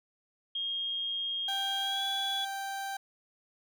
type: tone with pitch glide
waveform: sine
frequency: 3241 to 3384 Hz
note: G#7 to G#7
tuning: -43 to +32 cents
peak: -31 dBFS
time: 0.55-2.45 s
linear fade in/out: 5 ms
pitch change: +75 cents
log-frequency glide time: 1.81-2.04 s
type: tone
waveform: 30% pulse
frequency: 784 Hz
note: G5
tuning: in tune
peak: -32 dBFS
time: 1.48-2.97 s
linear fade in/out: 5 ms
effects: none